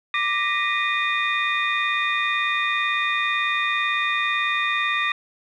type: tone cluster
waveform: sine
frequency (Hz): 1179 / 1864 / 1982 / 2459 / 3640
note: D6 / A#6 / B6 / D#7 / A#7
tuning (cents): +6 / -1 / +6 / -21 / -42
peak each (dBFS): -25 / -25 / -29 / -25 / -29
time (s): 0.14-5.12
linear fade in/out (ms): 2
effects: tanh soft clip ceiling -10 dBFS